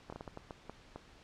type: slowing click train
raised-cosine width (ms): 1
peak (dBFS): -29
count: 9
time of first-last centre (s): 0.1-0.96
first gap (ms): 25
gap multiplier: 1.4
effects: pink hiss -59 dBFS RMS until 1.23 s + low-pass 5000 Hz 12 dB/octave